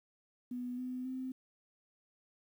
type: tone with pitch steps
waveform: sine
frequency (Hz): 246.9 / 253 / 259.2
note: B3 / B3 / C4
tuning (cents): 0 / +42 / -16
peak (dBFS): -37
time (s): 0.51-1.32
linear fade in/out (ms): 5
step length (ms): 270
effects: 11-bit